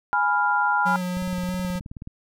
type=chord; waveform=sine; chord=F diminished; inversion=first; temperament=equal; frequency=830.6 / 987.8 / 1396.9 Hz; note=Ab5 / Cb6 / F6; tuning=0 / 0 / 0 cents; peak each=-23 / -24 / -22 dBFS; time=0.13-0.96 s; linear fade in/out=0 ms
type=tone with vibrato; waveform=square; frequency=181.7 Hz; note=F#3; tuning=31 cents flat; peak=-26 dBFS; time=0.85-1.8 s; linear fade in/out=20 ms; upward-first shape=square; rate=3.1 Hz; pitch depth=12 cents each way
type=click train; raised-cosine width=5 ms; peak=-24 dBFS; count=18; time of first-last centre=1.17-2.074 s; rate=18.8 Hz
effects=none